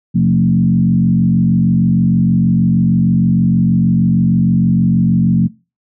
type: tone with frequency modulation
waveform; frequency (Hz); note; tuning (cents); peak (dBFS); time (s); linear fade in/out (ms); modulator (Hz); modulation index
sine; 174.61; F3; 0; -8; 0.14-5.48; 20; 46.4; 1.2
effects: noise-tail reverb RT60 0.3 s tail -23 dB re dry + high-pass 100 Hz 12 dB/octave